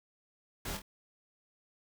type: noise with echo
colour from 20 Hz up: pink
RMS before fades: -39 dBFS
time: 0.65-0.77 s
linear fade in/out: 5 ms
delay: 25 ms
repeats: 2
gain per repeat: -6 dB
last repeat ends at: 0.82 s
effects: none

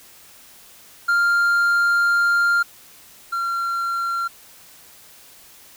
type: tone pair in turn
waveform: triangle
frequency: 1396.9 / 1373.7 Hz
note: F6 / F6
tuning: 0 / -29 cents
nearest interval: unison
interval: 29 cents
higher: first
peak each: -13 / -19 dBFS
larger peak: first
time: 1.08-2.63 / 3.32-4.28 s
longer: first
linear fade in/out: 10 ms
effects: white hiss -47 dBFS RMS until 5.76 s

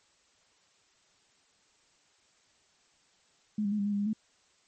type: tone with pitch steps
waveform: sine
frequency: 211.3 / 201.3 / 210.8 / 200.9 / 206.2 / 202.1 / 203.9 / 217.2 Hz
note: G#3 / G3 / G#3 / G3 / G#3 / G#3 / G#3 / A3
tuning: +30 / +46 / +26 / +43 / -12 / -47 / -32 / -22 cents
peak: -27 dBFS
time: 3.58-4.132 s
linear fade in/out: 5 ms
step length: 69 ms
effects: white hiss -67 dBFS RMS until 4.67 s + MP3 32 kbps

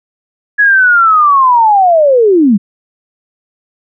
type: linear sweep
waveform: sine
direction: down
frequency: 1693 to 185 Hz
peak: -4 dBFS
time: 0.58-2.58 s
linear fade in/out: 20 ms
effects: none

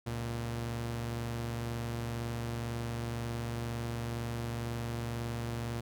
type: tone pair together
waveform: sawtooth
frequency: 69.7 / 117.39 Hz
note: C#2 / A#2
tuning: +10 / +13 cents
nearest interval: major sixth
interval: 903 cents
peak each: -39 / -31 dBFS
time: 0.06-5.81 s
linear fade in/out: 10 ms
effects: none

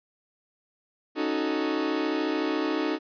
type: chord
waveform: 40% pulse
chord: D# half-diminished seventh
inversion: third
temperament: equal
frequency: 277.2 / 311.1 / 370 / 440 Hz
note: C#4 / D#4 / F#4 / A4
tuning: 0 / 0 / 0 / 0 cents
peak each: -31 / -27 / -32 / -32 dBFS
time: 1.15-2.99 s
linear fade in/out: 50 ms
effects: resampled to 11025 Hz

